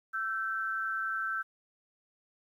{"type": "tone pair together", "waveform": "sine", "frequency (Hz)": [1338.2, 1549], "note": ["E6", "G6"], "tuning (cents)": [26, -21], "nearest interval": "minor third", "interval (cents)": 253, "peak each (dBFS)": [-34, -33], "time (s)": [0.13, 1.43], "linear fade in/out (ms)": 20, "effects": ["11-bit"]}